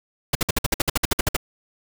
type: noise bursts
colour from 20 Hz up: pink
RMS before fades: -19 dBFS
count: 14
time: 0.33-1.366 s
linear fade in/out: 5 ms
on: 22 ms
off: 56 ms
effects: none